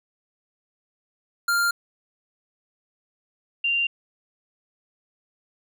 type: tone pair in turn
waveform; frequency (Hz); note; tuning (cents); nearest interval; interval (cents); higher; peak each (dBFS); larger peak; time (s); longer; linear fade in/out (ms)
square / sine; 1396.9 / 2779; F6 / F7; 0 / -9; octave; 1191; second; -20; neither; 1.48-1.71 / 3.64-3.87; neither; 5
effects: none